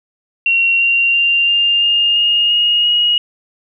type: tone with pitch steps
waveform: sine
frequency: 2741 / 2762 / 2782 / 2803 / 2825 / 2846 / 2867 / 2889 Hz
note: F7 / F7 / F7 / F7 / F7 / F7 / F7 / F#7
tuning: -33 / -20 / -7 / +6 / +19 / +32 / +45 / -42 cents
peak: -10 dBFS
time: 0.46-3.18 s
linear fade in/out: 2 ms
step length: 340 ms
effects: none